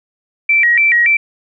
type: tone with vibrato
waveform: sine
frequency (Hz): 2105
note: C7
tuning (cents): +10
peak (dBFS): -8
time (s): 0.49-1.17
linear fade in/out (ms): 5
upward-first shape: square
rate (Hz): 3.5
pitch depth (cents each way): 180
effects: none

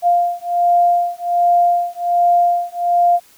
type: beating tone pair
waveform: sine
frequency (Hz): 698.5 / 699.8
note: F5 / F5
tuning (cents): 0 / +3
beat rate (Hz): 1.3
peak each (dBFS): -15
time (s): 0.02-3.2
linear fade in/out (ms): 50
effects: white hiss -49 dBFS RMS until 3.37 s

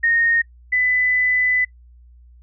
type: tone pair in turn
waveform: sine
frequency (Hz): 1852 / 2000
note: A#6 / B6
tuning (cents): -12 / +21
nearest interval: minor second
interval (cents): 133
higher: second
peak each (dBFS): -14 / -15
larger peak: first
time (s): 0.03-0.42 / 0.72-1.65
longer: second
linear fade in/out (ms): 10
effects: noise-tail reverb RT60 0.1 s tail -23 dB re dry + added 60 Hz sine -44 dBFS peak until 2.42 s

